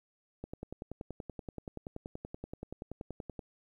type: click train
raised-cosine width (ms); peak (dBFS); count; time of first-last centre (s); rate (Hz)
2; -27; 32; 0.44-3.392; 10.5
effects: 11-bit